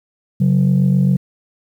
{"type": "tone pair together", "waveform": "sine", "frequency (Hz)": [137.41, 185], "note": ["C#3", "F#3"], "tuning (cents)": [-15, 0], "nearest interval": "perfect fourth", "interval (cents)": 515, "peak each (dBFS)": -12, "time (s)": [0.4, 1.17], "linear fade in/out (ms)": 10, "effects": ["tanh soft clip ceiling -7 dBFS", "8-bit"]}